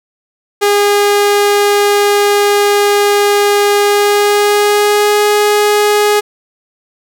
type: tone with pitch glide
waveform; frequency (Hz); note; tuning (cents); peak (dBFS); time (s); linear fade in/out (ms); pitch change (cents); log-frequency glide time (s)
sawtooth; 408.7 to 416.1; G#4 to G#4; -28 to +3; -4; 0.61-6.21; 20; +31; 3.78-5.23
effects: none